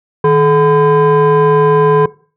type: tone with frequency modulation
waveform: sine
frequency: 428.8 Hz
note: A4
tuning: 45 cents flat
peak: -5 dBFS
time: 0.24-2.06 s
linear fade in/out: 5 ms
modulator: 585 Hz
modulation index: 0.97
effects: noise-tail reverb RT60 0.4 s tail -20 dB re dry + tanh soft clip ceiling -3 dBFS